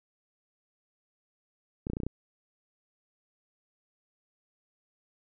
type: clicks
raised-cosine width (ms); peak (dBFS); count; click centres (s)
3; -20; 7; 1.869 / 1.9 / 1.934 / 1.969 / 2.002 / 2.034 / 2.066
effects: none